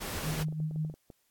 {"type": "noise", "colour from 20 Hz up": "pink", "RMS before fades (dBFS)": -37, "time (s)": [0, 0.44], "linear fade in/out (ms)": 20}
{"type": "tone with tremolo", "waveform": "sine", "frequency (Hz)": 155.56, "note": "D#3", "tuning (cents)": 0, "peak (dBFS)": -28, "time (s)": [0.23, 0.94], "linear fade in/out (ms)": 50, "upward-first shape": "sine", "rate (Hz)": 5.6, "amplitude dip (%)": 55}
{"type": "clicks", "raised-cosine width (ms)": 2, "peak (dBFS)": -34, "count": 9, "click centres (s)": [0.485, 0.525, 0.602, 0.711, 0.76, 0.849, 0.899, 0.94, 1.102]}
{"effects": ["white hiss -73 dBFS RMS until 1.3 s", "AAC 64 kbps"]}